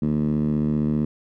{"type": "tone with band-pass filter", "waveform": "10% pulse", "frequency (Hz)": 75.3, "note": "D2", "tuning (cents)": 44, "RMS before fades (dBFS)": -22, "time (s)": [0.02, 1.05], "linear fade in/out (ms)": 5, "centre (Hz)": 200, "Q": 2.9, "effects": []}